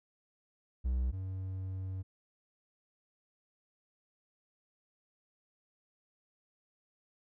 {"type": "tone pair in turn", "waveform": "triangle", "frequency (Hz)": [63, 94.39], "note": ["B1", "F#2"], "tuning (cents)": [35, 35], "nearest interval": "perfect fifth", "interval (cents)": 700, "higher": "second", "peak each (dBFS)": [-27, -34], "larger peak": "first", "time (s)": [[0.84, 1.12], [1.12, 2.03]], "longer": "second", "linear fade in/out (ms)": 20, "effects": []}